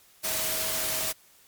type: tone in noise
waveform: sine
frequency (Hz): 639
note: D#5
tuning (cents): +46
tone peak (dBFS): -39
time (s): 0.23-1.13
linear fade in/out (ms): 20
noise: white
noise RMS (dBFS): -29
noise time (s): 0.23-1.13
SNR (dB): -13
effects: white hiss -58 dBFS RMS until 1.47 s + MP3 96 kbps